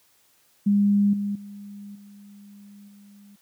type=tone with level steps; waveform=sine; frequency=202.7 Hz; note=G#3; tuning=42 cents flat; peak=-16 / -24 / -37 / -44 / -47 dBFS; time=0.66-3.36 s; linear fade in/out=10 ms; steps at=1.13 / 1.35 / 1.95 / 2.88 s; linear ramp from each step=5 ms; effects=white hiss -62 dBFS RMS until 3.41 s + high-pass 60 Hz 12 dB/octave